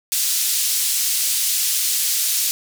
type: band-pass noise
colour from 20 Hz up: white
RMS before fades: -20 dBFS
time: 0.12-2.51 s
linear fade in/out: 0 ms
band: 3800 to 13000 Hz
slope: 12 dB/octave
effects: none